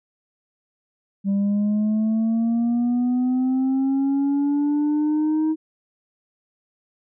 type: linear sweep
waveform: sine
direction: up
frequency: 196 to 316 Hz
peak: -15 dBFS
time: 1.24-5.56 s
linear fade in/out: 50 ms
effects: tanh soft clip ceiling -17 dBFS